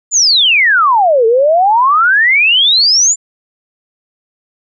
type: exponential two-way sweep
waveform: sine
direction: down then up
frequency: 7300 to 437.8 to 7300 Hz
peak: -6 dBFS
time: 0.11-3.16 s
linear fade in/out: 50 ms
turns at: 1.26 s
effects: none